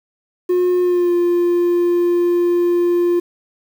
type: tone with pitch glide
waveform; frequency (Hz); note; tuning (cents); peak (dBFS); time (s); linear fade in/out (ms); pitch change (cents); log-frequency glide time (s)
triangle; 359.5 to 349.3; F#4 to F4; -50 to 0; -10; 0.49-3.2; 10; -50; 0.8-1.13
effects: tanh soft clip ceiling -6 dBFS + 7-bit